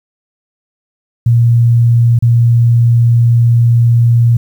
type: tone with dropouts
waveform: sine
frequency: 117.8 Hz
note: A#2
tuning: 19 cents sharp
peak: -5 dBFS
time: 1.26-4.37 s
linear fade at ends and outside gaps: 5 ms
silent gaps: 2.19-2.223 s
effects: 7-bit